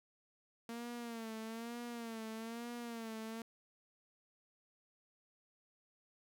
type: tone with vibrato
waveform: sawtooth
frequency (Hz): 230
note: A#3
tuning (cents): -23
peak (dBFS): -39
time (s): 0.69-3.42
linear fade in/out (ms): 2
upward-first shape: sine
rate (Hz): 1.1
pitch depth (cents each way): 71
effects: none